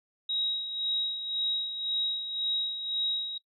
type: tone with tremolo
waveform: sine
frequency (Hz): 3812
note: A#7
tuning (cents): +38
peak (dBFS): -26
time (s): 0.29-3.38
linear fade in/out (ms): 5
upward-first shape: sine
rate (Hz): 1.9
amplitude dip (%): 60
effects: noise-tail reverb RT60 0.1 s tail -21 dB re dry